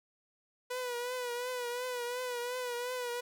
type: tone with vibrato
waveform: sawtooth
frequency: 492.3 Hz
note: B4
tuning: 6 cents flat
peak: -31 dBFS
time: 0.7-3.21 s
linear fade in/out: 10 ms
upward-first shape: triangle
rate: 2.8 Hz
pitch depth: 59 cents each way
effects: none